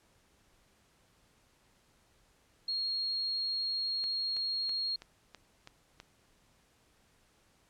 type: tone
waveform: sine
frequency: 4272 Hz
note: C8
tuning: 35 cents sharp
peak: -31 dBFS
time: 2.68-4.96 s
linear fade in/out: 5 ms
type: click train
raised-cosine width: 0.2 ms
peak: -30 dBFS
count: 7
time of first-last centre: 4.04-6.001 s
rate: 3.06 Hz
effects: pink hiss -68 dBFS RMS until 7.69 s + low-pass 11000 Hz 12 dB/octave